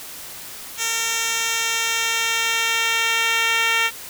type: tone with band-pass filter sweep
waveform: 10% pulse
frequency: 456.2 Hz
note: A#4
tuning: 37 cents flat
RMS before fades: -21 dBFS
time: 0.77-3.91 s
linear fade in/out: 50 ms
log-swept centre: 6100 to 2900 Hz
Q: 1.1
effects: white hiss -36 dBFS RMS until 4.09 s